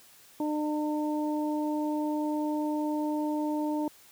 harmonic tone, 301.7 Hz, D4, 47 cents sharp, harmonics 1 / 2 / 3, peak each -28 / -36 / -36 dBFS, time 0.4-3.88 s, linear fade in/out 2 ms, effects white hiss -56 dBFS RMS until 4.11 s + high-pass 60 Hz 12 dB/octave

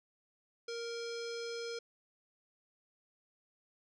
square tone with low-pass filter, 466.2 Hz, A#4, in tune, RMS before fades -41 dBFS, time 0.68-1.79 s, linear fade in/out 5 ms, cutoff 5300 Hz, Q 3.9, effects none

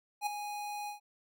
square tone with ADSR envelope, 828 Hz, G#5, 5 cents flat, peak -29 dBFS, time 0.21-1 s, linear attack 57 ms, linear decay 6 ms, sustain -9 dB, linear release 120 ms, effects none

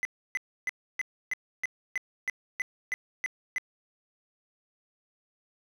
triangle tone bursts, 2022 Hz, B6, 40 cents sharp, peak -25 dBFS, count 12, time 0.03-3.582 s, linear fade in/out 0 ms, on 21 ms, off 300 ms, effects none

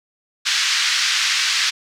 white band-pass noise, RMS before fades -19 dBFS, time 0.45-1.71 s, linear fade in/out 20 ms, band 1400 to 5600 Hz, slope 24 dB/octave, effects none

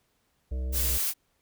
harmonic tone, 64 Hz, C2, 38 cents flat, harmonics 1 / 3 / 5 / 7 / 9 / 10, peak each -28 / -47 / -49 / -48 / -50 / -57 dBFS, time 0.51-0.98 s, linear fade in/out 10 ms
blue noise, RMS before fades -28 dBFS, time 0.72-1.14 s, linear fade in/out 50 ms
effects pink hiss -72 dBFS RMS until 1.41 s

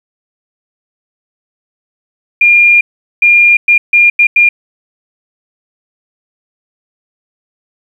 sine tone bursts at uneven times, 2409 Hz, D7, 43 cents sharp, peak -3 dBFS, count 6, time 2.41-2.81 / 3.22-3.57 / 3.68-3.78 / 3.93-4.1 / 4.19-4.27 / 4.36-4.49 s, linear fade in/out 5 ms, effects 7-bit

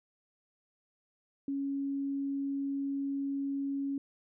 sine tone, 277.2 Hz, C#4, in tune, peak -31 dBFS, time 1.48-3.98 s, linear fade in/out 2 ms, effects none

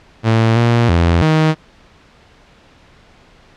sawtooth tone with pitch steps, 112.8 / 117.9 / 84.8 / 157 Hz, A2 / A#2 / E2 / D#3, +44 / +20 / +50 / +16 cents, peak -6 dBFS, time 0.23-1.55 s, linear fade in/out 50 ms, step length 330 ms, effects pink hiss -47 dBFS RMS until 3.56 s + low-pass 4000 Hz 12 dB/octave

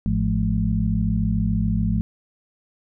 harmonic tone with a mistuned harmonic, 53.6 Hz, A1, 45 cents flat, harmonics 1 / 2 / 3 / 4, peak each -24 / -24 / -24 / -24 dBFS, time 0.06-2.01 s, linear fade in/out 0 ms, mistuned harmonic 3, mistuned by +140 cents, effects none

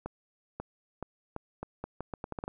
accelerating click train, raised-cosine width 1 ms, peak -22 dBFS, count 13, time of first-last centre 0.06-2.479 s, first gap 540 ms, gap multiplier 0.79, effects none

